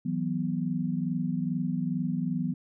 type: chord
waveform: sine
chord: E suspended second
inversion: none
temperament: equal with one note detuned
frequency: 162.54 / 185 / 246.9 Hz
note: E3 / F#3 / B3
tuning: -24 / 0 / 0 cents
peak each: -31 dBFS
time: 0.05-2.54 s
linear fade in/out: 10 ms
effects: none